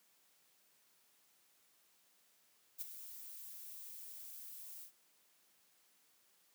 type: noise with ADSR envelope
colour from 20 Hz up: violet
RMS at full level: -40 dBFS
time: 2.78-4.92 s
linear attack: 34 ms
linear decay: 16 ms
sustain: -11 dB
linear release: 100 ms
effects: white hiss -72 dBFS RMS until 6.54 s + high-pass 150 Hz 12 dB/octave